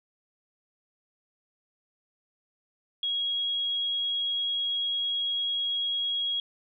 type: tone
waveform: sine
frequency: 3303 Hz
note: G#7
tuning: 10 cents flat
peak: -26 dBFS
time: 3.03-6.4 s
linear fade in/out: 2 ms
effects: none